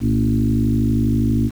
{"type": "tone with frequency modulation", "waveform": "sine", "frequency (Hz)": 174.61, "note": "F3", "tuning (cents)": 0, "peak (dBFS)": -14, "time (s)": [0, 1.51], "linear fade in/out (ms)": 50, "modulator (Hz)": 52.4, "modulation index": 2.4, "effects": ["7-bit"]}